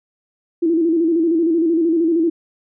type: tone with vibrato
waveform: sine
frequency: 330.5 Hz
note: E4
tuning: 5 cents sharp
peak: -13 dBFS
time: 0.62-2.3 s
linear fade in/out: 10 ms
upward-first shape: square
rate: 13 Hz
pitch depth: 61 cents each way
effects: none